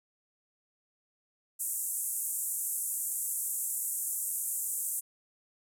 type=band-pass noise; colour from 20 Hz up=pink; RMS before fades=-34 dBFS; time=1.59-5.01 s; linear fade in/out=20 ms; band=7600 to 14000 Hz; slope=48 dB/octave; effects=none